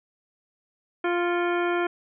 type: harmonic tone with a mistuned harmonic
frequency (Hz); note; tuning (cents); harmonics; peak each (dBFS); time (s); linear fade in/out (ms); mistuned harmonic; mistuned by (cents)
349.2; F4; 0; 1 / 2 / 3 / 4 / 5 / 6 / 7 / 9; -24 / -30 / -33 / -31 / -35 / -39 / -39 / -43; 1.04-1.87; 5; 6; +80
effects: none